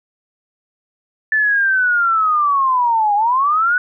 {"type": "linear two-way sweep", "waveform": "sine", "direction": "down then up", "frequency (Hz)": [1760, 805, 1496], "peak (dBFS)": -12, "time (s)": [1.32, 3.78], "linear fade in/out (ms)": 2, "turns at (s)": 3.15, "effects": []}